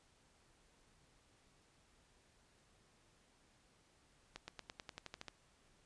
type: accelerating click train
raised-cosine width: 0.2 ms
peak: -29 dBFS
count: 11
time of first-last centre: 4.36-5.283 s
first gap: 120 ms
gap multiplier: 0.94
effects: pink hiss -71 dBFS RMS until 5.85 s + resampled to 22050 Hz